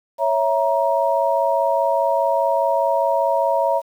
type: chord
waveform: sine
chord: A# diminished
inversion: first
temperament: equal with one note detuned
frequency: 554.4 / 659.3 / 943.7 Hz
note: C#5 / E5 / A#5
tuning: 0 / 0 / +21 cents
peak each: -20 dBFS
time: 0.18-3.82 s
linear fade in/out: 50 ms
effects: 8-bit